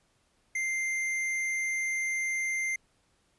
triangle tone with tanh clipping, 2093 Hz, C7, in tune, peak -30 dBFS, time 0.55-2.76 s, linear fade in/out 5 ms, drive 16 dB, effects pink hiss -70 dBFS RMS until 3.38 s + resampled to 24000 Hz

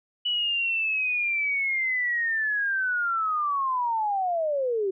sine linear sweep, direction down, 2960 to 370.7 Hz, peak -23 dBFS, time 0.25-4.91 s, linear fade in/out 10 ms, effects none

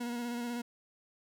40% pulse tone with vibrato, 239.2 Hz, A#3, 45 cents sharp, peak -34 dBFS, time 0-0.62 s, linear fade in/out 10 ms, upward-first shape square, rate 16 Hz, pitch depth 21 cents each way, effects none

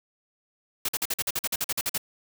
white noise bursts, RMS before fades -27 dBFS, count 14, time 0.85-1.979 s, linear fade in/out 5 ms, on 37 ms, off 47 ms, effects none

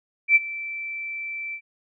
sine tone with ADSR envelope, 2332 Hz, D7, 13 cents flat, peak -10 dBFS, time 0.28-1.61 s, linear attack 74 ms, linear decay 30 ms, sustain -19 dB, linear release 72 ms, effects none

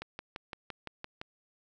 click train, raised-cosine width 0.3 ms, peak -23 dBFS, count 8, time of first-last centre 0.02-1.215 s, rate 5.86 Hz, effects none

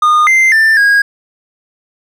triangle tone with pitch steps, 1223 / 2082 / 1780 / 1639 Hz, D#6 / C7 / A6 / G#6, -30 / -9 / +20 / -23 cents, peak -4 dBFS, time 0.02-1.02 s, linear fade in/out 5 ms, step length 250 ms, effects none

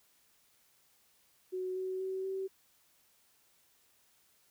sine tone with pitch steps, 370.3 / 374.6 / 379 / 383.4 Hz, F#4 / F#4 / F#4 / G4, +1 / +21 / +42 / -38 cents, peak -34 dBFS, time 1.52-2.48 s, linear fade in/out 20 ms, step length 240 ms, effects white hiss -69 dBFS RMS until 4.5 s

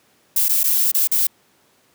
violet noise with dropouts, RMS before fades -17 dBFS, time 0.36-1.27 s, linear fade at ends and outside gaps 5 ms, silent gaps 0.484-0.492 / 0.633-0.64 / 0.917-0.945 / 1.074-1.115 s, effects pink hiss -58 dBFS RMS until 1.94 s + high-pass 150 Hz 12 dB/octave

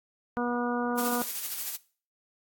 harmonic tone, 242.1 Hz, B3, 34 cents flat, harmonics 1 / 2 / 3 / 4 / 5 / 6, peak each -30 / -33 / -35 / -36 / -37 / -38 dBFS, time 0.37-1.22 s, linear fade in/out 0 ms
blue noise with tremolo, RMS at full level -32 dBFS, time 0.97-1.77 s, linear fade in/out 20 ms, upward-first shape sine, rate 13 Hz, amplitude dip 40%
effects noise-tail reverb RT60 0.4 s tail -19 dB re dry + AAC 64 kbps

